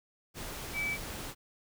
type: tone in noise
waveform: sine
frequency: 2305 Hz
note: D7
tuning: 33 cents flat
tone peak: -31 dBFS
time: 0.73-0.98 s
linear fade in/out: 50 ms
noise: pink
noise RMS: -41 dBFS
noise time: 0.34-1.35 s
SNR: +7 dB
effects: none